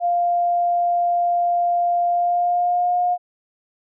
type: tone with pitch glide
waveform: sine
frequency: 698.5 to 713.6 Hz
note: F5 to F5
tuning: 0 to +37 cents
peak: -16 dBFS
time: 0-3.18 s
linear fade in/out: 50 ms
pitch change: +37 cents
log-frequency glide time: 2.08-2.97 s
effects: none